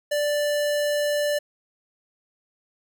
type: tone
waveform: square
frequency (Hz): 587.3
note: D5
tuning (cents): 0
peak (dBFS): -22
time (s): 0.11-1.39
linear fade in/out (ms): 10
effects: none